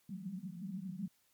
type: band-pass noise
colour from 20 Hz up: pink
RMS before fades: -43 dBFS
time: 0.09-1.08 s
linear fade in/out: 5 ms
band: 170 to 210 Hz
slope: 96 dB/octave
effects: white hiss -73 dBFS RMS until 1.33 s + MP3 96 kbps